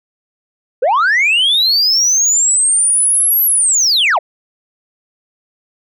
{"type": "linear two-way sweep", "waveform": "sine", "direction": "up then down", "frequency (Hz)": [449.4, 11840, 526], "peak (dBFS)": -7, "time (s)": [0.82, 4.19], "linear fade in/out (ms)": 10, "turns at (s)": 3.44, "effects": ["tanh soft clip ceiling -8 dBFS"]}